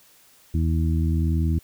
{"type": "harmonic tone", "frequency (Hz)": 80.9, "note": "E2", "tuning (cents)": -32, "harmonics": [1, 2, 3, 4], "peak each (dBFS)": [-20, -26, -30, -32], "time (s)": [0.54, 1.59], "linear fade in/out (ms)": 5, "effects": ["white hiss -55 dBFS RMS until 1.63 s"]}